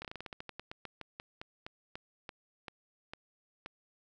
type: slowing click train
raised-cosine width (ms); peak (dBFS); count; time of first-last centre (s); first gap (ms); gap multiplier
0.3; -26; 22; 0.02-3.661; 27; 1.16
effects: none